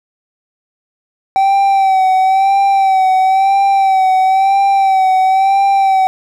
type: tone with vibrato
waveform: triangle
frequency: 771 Hz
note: G5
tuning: 29 cents flat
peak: -6 dBFS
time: 1.36-6.07 s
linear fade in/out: 0 ms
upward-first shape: sine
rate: 0.99 Hz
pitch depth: 41 cents each way
effects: none